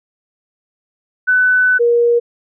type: tone pair in turn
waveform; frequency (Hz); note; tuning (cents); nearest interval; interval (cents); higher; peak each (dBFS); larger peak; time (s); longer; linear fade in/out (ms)
sine; 1500 / 473.8; F#6 / A#4; +23 / +28; octave + minor sixth; 1995; first; -9; neither; 1.27-1.79 / 1.79-2.2; first; 20
effects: none